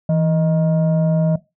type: tone pair together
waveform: sine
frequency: 163.64 / 623 Hz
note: E3 / D#5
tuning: -12 / +2 cents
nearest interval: octave + major seventh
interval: 2314 cents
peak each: -13 / -19 dBFS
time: 0.09-1.36 s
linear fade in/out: 5 ms
effects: noise-tail reverb RT60 0.2 s tail -17 dB re dry + tanh soft clip ceiling -10 dBFS